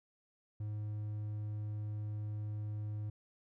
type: tone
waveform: triangle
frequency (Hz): 105.6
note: G#2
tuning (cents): +29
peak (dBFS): -35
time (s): 0.6-3.1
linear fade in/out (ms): 5
effects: none